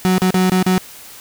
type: tone with dropouts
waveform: 35% pulse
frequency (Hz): 185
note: F#3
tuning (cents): 0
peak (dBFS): -10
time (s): 0.05-0.78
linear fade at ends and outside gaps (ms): 0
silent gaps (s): 0.181-0.219 / 0.305-0.343 / 0.498-0.519 / 0.627-0.664
effects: white hiss -38 dBFS RMS until 1.2 s